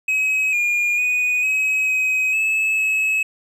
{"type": "tone with pitch steps", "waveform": "triangle", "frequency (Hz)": [2548, 2423, 2478, 2547, 2530, 2597, 2578], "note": ["D#7", "D#7", "D#7", "D#7", "D#7", "E7", "E7"], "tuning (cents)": [41, -47, -8, 40, 28, -26, -39], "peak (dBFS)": -15, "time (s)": [0.08, 3.23], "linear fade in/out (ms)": 5, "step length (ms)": 450, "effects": []}